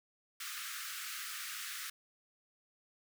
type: high-pass noise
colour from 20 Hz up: pink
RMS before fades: -43 dBFS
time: 0.4-1.9 s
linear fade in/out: 5 ms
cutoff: 1200 Hz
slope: 96 dB/octave
effects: none